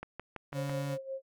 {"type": "click train", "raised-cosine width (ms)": 0.5, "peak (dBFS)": -25, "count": 5, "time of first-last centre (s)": [0.03, 0.696], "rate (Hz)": 6.01}
{"type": "tone", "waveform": "35% pulse", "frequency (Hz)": 141.7, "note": "C#3", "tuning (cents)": 38, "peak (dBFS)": -32, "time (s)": [0.52, 0.98], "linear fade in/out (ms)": 50}
{"type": "tone with tremolo", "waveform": "sine", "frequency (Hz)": 535, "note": "C5", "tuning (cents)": 38, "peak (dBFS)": -34, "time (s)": [0.54, 1.22], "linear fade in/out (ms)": 50, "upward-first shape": "sine", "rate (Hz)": 5.5, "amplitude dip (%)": 75}
{"effects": []}